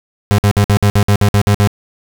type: tone bursts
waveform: 35% pulse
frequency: 102.1 Hz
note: G#2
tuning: 29 cents flat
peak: -6 dBFS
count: 11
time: 0.31-1.674 s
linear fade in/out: 0 ms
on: 74 ms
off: 55 ms
effects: none